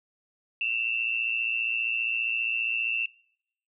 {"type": "tone pair together", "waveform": "sine", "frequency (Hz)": [2639, 2754], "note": ["E7", "F7"], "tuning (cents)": [1, -25], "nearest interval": "minor second", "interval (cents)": 74, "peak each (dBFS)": -28, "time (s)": [0.61, 3.06], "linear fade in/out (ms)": 2, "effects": ["noise-tail reverb RT60 0.7 s tail -24 dB re dry"]}